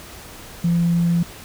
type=tone; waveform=sine; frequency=170.9 Hz; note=F3; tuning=37 cents flat; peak=-14 dBFS; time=0.64-1.23 s; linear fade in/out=5 ms; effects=tanh soft clip ceiling -10 dBFS + pink hiss -39 dBFS RMS until 1.44 s